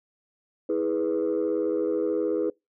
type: chord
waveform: sine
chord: E major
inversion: none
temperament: equal with one note detuned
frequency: 323 / 415.3 / 493.9 Hz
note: E4 / G#4 / B4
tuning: -35 / 0 / 0 cents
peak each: -26 dBFS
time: 0.69-2.5 s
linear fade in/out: 5 ms
effects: noise-tail reverb RT60 0.2 s tail -25 dB re dry + tanh soft clip ceiling -18 dBFS